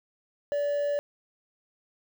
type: tone with quantisation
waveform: triangle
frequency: 578 Hz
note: D5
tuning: 28 cents flat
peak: -23 dBFS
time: 0.52-0.99 s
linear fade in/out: 0 ms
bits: 8
effects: none